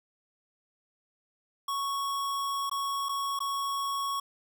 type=tone with dropouts; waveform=square; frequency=1108.7 Hz; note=C#6; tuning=in tune; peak=-30 dBFS; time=1.68-4.2 s; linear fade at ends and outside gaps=5 ms; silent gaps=2.697-2.713 / 3.087-3.091 / 3.391-3.403 s; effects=none